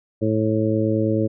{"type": "harmonic tone", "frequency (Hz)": 109.2, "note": "A2", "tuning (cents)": -13, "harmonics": [1, 2, 3, 4, 5], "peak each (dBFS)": [-23, -24, -22, -26, -25], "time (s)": [0.21, 1.28], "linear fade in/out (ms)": 20, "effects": []}